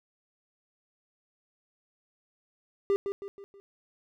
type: tone with echo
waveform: triangle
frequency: 397.5 Hz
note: G4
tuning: 24 cents sharp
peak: -20 dBFS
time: 2.9-2.96 s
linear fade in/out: 0 ms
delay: 160 ms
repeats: 4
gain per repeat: -7 dB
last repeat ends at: 3.6 s
effects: none